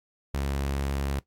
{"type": "tone", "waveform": "sawtooth", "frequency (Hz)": 69.2, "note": "C#2", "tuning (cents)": -2, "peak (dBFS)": -23, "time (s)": [0.34, 1.19], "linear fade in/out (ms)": 0, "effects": ["noise-tail reverb RT60 0.1 s tail -18 dB re dry", "AAC 64 kbps"]}